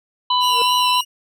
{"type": "harmonic tone", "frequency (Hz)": 996, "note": "B5", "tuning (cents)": 14, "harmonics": [1, 3, 4], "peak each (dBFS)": [-16, -21, -22], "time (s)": [0.3, 1.01], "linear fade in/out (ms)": 5}
{"type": "tone with vibrato", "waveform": "sawtooth", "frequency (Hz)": 2778, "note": "F7", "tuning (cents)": -10, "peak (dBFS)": -20, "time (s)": [0.4, 1.05], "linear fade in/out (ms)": 50, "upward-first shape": "triangle", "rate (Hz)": 3.5, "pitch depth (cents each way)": 69}
{"type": "tone with exponential growth", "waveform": "triangle", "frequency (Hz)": 471, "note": "A#4", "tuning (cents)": 18, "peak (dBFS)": -18, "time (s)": [0.44, 0.62], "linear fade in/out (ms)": 1, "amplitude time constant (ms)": 39}
{"effects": []}